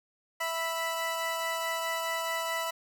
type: tone pair together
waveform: 20% pulse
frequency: 659.3 / 986.6 Hz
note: E5 / B5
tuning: 0 / -2 cents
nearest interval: perfect fifth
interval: 698 cents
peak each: -28 dBFS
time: 0.4-2.71 s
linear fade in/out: 10 ms
effects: none